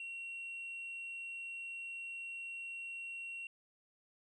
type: tone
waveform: sine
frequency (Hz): 2736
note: F7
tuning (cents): -36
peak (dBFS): -40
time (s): 0-3.47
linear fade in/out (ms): 2
effects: tanh soft clip ceiling -40 dBFS